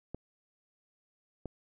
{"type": "clicks", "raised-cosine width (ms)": 2, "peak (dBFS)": -25, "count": 2, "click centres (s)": [0.146, 1.457], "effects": []}